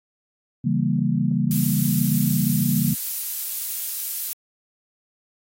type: chord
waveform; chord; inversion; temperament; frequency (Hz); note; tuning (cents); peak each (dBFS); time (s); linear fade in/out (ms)
sine; C# diminished seventh; none; equal; 138.59 / 164.81 / 196 / 233.1; C#3 / E3 / G3 / Bb3; 0 / 0 / 0 / 0; -24; 0.64-2.94; 10
type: noise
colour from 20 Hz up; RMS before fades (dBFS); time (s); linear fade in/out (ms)
violet; -26; 1.51-4.33; 0
effects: AAC 48 kbps